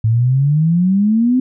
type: exponential sweep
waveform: sine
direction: up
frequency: 108.5 to 260.3 Hz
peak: -10 dBFS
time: 0.04-1.4 s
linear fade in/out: 5 ms
effects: none